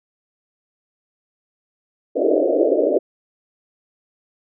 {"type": "band-pass noise", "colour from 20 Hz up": "white", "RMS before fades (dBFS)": -17, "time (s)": [2.15, 2.99], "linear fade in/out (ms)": 20, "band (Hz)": [280, 640], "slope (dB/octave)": 96, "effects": []}